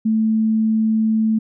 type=tone; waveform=sine; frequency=220 Hz; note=A3; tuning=in tune; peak=-14 dBFS; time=0.05-1.39 s; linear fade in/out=10 ms; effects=none